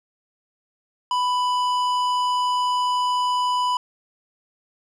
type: tone with tanh clipping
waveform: sine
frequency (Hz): 993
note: B5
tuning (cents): +9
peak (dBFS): -21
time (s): 1.11-3.77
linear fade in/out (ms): 2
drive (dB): 13
effects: none